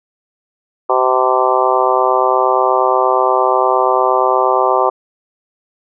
harmonic tone with a mistuned harmonic, 128.5 Hz, C3, 31 cents flat, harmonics 3 / 4 / 5 / 6 / 7 / 8 / 9, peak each -18 / -18 / -18 / -18 / -18 / -18 / -18 dBFS, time 0.89-4.9 s, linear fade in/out 10 ms, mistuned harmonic 9, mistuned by +18 cents, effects none

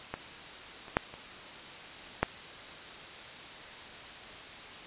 clicks, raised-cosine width 0.5 ms, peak -19 / -30 / -8 / -29 / -9 dBFS, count 5, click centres 0.14 / 0.882 / 0.969 / 1.14 / 2.23 s, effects white hiss -45 dBFS RMS until 4.86 s + resampled to 8000 Hz

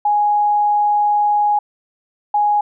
sine tone pair in turn, 830.6 / 830.6 Hz, G#5 / G#5, 0 / 0 cents, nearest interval unison, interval 0 cents, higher neither, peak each -12 dBFS, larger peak neither, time 0.05-1.59 / 2.34-2.61 s, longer first, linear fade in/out 5 ms, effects none

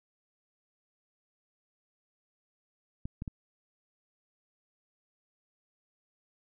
clicks, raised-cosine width 5 ms, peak -24 dBFS, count 3, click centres 3.055 / 3.221 / 3.278 s, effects none

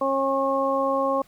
harmonic tone, 271.6 Hz, C#4, 35 cents flat, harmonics 1 / 2 / 3 / 4, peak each -29 / -23 / -30 / -25 dBFS, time 0.01-1.22 s, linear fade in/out 5 ms, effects pink hiss -57 dBFS RMS until 1.27 s

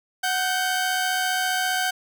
sawtooth tone pair together, 740 / 1554.9 Hz, F#5 / G6, 0 / -15 cents, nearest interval octave + minor second, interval 1285 cents, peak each -21 / -21 dBFS, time 0.23-1.91 s, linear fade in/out 10 ms, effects none

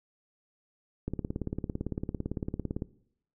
click train, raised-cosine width 3 ms, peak -19 dBFS, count 32, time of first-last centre 1.08-2.822 s, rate 17.8 Hz, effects noise-tail reverb RT60 0.7 s tail -20 dB re dry

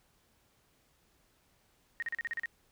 sine tone bursts, 1864.7 Hz, A#6, in tune, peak -32 dBFS, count 8, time 2-2.458 s, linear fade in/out 0 ms, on 24 ms, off 38 ms, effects pink hiss -70 dBFS RMS until 2.71 s

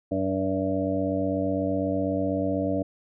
harmonic tone with a mistuned harmonic, 96 Hz, G2, 36 cents flat, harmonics 1 / 2 / 3 / 5 / 6 / 7, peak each -33 / -32 / -27 / -33 / -30 / -32 dBFS, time 0.11-2.83 s, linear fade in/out 10 ms, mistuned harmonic 7, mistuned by -20 cents, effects none

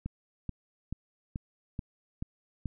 click train, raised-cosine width 5 ms, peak -22 dBFS, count 7, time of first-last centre 0.06-2.657 s, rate 2.31 Hz, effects none

